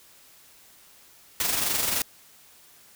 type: noise with amplitude modulation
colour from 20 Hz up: white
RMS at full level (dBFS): -24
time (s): 1.4-2.02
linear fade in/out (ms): 2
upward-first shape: sine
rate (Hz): 23.2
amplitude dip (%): 45
effects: white hiss -54 dBFS RMS until 2.95 s